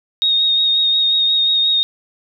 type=tone with vibrato; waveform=sine; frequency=3729 Hz; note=A#7; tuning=in tune; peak=-12 dBFS; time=0.22-1.83 s; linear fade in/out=0 ms; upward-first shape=sine; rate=5.6 Hz; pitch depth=20 cents each way; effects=none